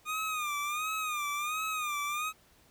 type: tone with vibrato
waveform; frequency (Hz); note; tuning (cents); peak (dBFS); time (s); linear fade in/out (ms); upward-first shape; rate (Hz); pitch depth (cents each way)
25% pulse; 1221; D#6; -33; -28; 0.05-2.33; 50; sine; 1.4; 88
effects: pink hiss -63 dBFS RMS until 2.7 s